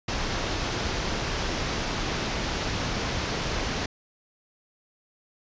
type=low-pass noise; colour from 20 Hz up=pink; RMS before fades=-29 dBFS; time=0.08-3.86 s; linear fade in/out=5 ms; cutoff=6400 Hz; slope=48 dB/octave; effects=resampled to 16000 Hz